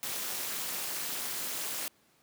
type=noise with amplitude modulation; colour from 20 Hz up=white; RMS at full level=-32 dBFS; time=0.03-1.88 s; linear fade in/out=0 ms; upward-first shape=sine; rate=268 Hz; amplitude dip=85%; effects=pink hiss -66 dBFS RMS until 2.22 s + high-pass 150 Hz 12 dB/octave